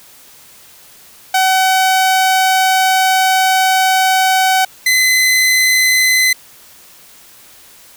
sawtooth tone pair in turn, 756 / 2033 Hz, F#5 / B6, +37 / +50 cents, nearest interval octave + perfect fourth, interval 1713 cents, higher second, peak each -6 dBFS, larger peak neither, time 1.34-4.65 / 4.86-6.33 s, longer first, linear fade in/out 5 ms, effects white hiss -42 dBFS RMS until 7.96 s

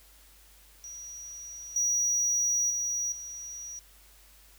triangle tone with level steps, 5790 Hz, F#8, 38 cents flat, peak -39 / -23 / -27 / -37 dBFS, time 0.84-3.79 s, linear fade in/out 0 ms, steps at 1.76 / 2.7 / 3.12 s, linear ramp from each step 2 ms, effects added 50 Hz sine -58 dBFS peak until 4.58 s + white hiss -58 dBFS RMS until 4.58 s

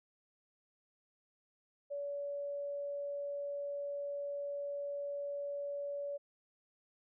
sine tone, 570 Hz, C#5, 48 cents sharp, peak -37 dBFS, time 1.9-6.18 s, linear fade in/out 20 ms, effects none

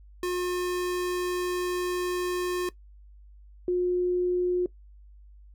square / sine tone pair in turn, 358.8 / 358.8 Hz, F4 / F4, +47 / +47 cents, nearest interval unison, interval 0 cents, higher neither, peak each -27 / -22 dBFS, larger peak second, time 0.23-2.69 / 3.68-4.66 s, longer first, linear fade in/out 2 ms, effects noise-tail reverb RT60 0.1 s tail -19 dB re dry + added 50 Hz sine -48 dBFS peak until 5.54 s

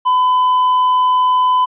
triangle tone with hard clipping, 1007 Hz, B5, 33 cents sharp, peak -11 dBFS, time 0.05-1.66 s, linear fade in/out 20 ms, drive 6 dB, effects resampled to 8000 Hz

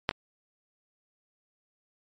clicks, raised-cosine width 0.3 ms, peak -7 / -18 dBFS, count 2, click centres 0.091 / 0.111 s, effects MP3 48 kbps

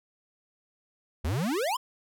square exponential sweep, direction up, 68 to 1094 Hz, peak -27 dBFS, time 1.24-1.77 s, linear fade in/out 10 ms, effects none

